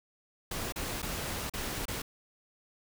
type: noise with dropouts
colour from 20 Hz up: pink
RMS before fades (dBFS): -36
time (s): 0.51-2.02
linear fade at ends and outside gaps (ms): 5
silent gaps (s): 0.723-0.759 / 1.02-1.027 / 1.498-1.536 / 1.855-1.881
effects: none